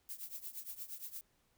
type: noise with tremolo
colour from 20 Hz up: violet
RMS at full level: -43 dBFS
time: 0.09-1.21 s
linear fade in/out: 0 ms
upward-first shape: triangle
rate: 8.6 Hz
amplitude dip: 90%
effects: pink hiss -75 dBFS RMS until 1.57 s